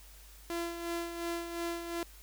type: tone with tremolo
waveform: sawtooth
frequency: 340 Hz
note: F4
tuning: 46 cents flat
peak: -29 dBFS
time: 0.5-2.03 s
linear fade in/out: 0 ms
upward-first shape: sine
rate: 2.8 Hz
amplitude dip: 55%
effects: added 50 Hz sine -53 dBFS peak until 2.22 s + white hiss -57 dBFS RMS until 2.22 s